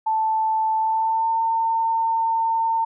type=tone with pitch glide; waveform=sine; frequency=880 to 905.3 Hz; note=A5 to A5; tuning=0 to +49 cents; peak=-18 dBFS; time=0.06-2.85 s; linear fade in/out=10 ms; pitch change=+49 cents; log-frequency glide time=0.77-1.4 s; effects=none